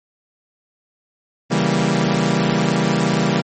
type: chord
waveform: sawtooth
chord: C# diminished seventh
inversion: none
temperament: equal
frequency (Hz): 138.59 / 164.81 / 196 / 233.1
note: C#3 / E3 / G3 / Bb3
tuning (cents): 0 / 0 / 0 / 0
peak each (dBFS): -19 / -16 / -16 / -18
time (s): 1.5-3.42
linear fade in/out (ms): 20
effects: MP3 32 kbps